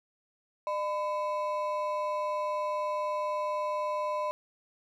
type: ring-modulated tone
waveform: triangle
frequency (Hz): 806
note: G5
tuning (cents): +48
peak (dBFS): -24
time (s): 0.67-4.31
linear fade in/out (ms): 0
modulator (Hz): 202
effects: none